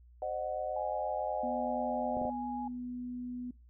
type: chord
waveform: sine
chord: C diminished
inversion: none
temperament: equal with one note detuned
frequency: 523.3 / 611.6 / 740 Hz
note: C5 / Eb5 / Gb5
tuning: 0 / -30 / 0 cents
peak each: -40 / -36 / -37 dBFS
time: 0.22-2.3 s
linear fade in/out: 2 ms
type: tone with vibrato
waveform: sine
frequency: 830.6 Hz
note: G#5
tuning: in tune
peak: -37 dBFS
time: 0.76-2.68 s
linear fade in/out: 5 ms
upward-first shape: square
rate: 6.6 Hz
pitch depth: 8 cents each way
type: tone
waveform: sine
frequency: 246.9 Hz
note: B3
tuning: in tune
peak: -37 dBFS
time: 1.43-3.51 s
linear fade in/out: 5 ms
type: clicks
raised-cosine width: 2 ms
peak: -29 dBFS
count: 3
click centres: 2.17 / 2.216 / 2.252 s
effects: noise-tail reverb RT60 0.3 s tail -21 dB re dry + added 60 Hz sine -55 dBFS peak until 3.69 s